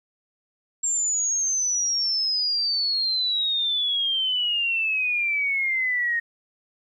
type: exponential sweep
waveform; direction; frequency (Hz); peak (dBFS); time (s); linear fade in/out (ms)
sine; down; 7459 to 1854; -21; 0.83-6.2; 10
effects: 10-bit